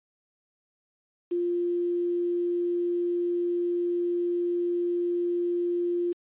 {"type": "tone with quantisation", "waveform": "sine", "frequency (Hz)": 349.2, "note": "F4", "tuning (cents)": 0, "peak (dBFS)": -24, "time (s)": [1.31, 6.13], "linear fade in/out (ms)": 10, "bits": 8, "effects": ["resampled to 8000 Hz"]}